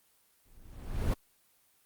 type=noise with exponential growth; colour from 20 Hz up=brown; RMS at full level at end=-23 dBFS; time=0.45-1.14 s; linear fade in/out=5 ms; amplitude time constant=150 ms; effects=white hiss -68 dBFS RMS until 1.85 s + Opus 24 kbps